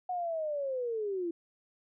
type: linear sweep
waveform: sine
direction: down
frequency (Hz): 737 to 329.6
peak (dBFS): -31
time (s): 0.09-1.31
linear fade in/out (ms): 5
effects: none